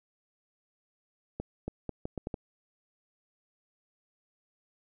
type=accelerating click train; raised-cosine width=2 ms; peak=-21 dBFS; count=7; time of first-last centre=1.4-2.342 s; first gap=280 ms; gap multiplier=0.76; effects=none